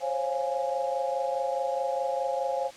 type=chord; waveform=sine; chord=Db major seventh; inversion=third; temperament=equal with one note detuned; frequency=529.6 / 554.4 / 698.5 / 830.6 Hz; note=C5 / Db5 / F5 / Ab5; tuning=+21 / 0 / 0 / 0 cents; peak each=-30 / -33 / -33 / -32 dBFS; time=0-2.71 s; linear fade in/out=50 ms; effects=white hiss -48 dBFS RMS until 2.76 s + low-pass 6000 Hz 12 dB/octave